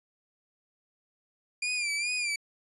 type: tone with vibrato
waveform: sawtooth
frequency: 2390 Hz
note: D7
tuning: 30 cents sharp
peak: -25 dBFS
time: 1.62-2.36 s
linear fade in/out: 5 ms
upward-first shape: sine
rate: 2.4 Hz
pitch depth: 71 cents each way
effects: resampled to 24000 Hz